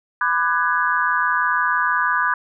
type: chord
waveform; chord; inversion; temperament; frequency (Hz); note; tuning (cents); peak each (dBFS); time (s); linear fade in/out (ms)
sine; G# half-diminished seventh; first; just; 996.7 / 1196.1 / 1495.1 / 1661.2; B5 / D6 / F#6 / G#6; +16 / +31 / +18 / 0; -22; 0.21-2.34; 2
effects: none